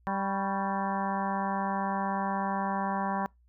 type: harmonic tone with a mistuned harmonic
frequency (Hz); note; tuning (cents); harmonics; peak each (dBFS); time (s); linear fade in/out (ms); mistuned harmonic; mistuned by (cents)
196; G3; 0; 1 / 2 / 3 / 4 / 5 / 6 / 7 / 8 / 9; -33 / -44 / -39 / -33 / -34 / -38 / -45 / -43 / -44; 0.07-3.26; 0; 6; -89
effects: noise-tail reverb RT60 0.2 s tail -26 dB re dry + added 60 Hz sine -60 dBFS peak until 3.48 s